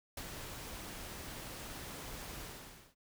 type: noise with ADSR envelope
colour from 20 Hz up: pink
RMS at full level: -42 dBFS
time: 0.17-2.95 s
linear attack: 4 ms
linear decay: 61 ms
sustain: -4 dB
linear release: 550 ms
effects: none